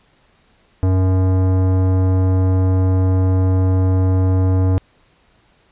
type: tone with tanh clipping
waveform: sine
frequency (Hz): 93.4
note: F#2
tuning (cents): +17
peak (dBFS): -14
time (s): 0.83-4.78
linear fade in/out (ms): 0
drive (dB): 17
effects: pink hiss -56 dBFS RMS until 5.71 s + resampled to 8000 Hz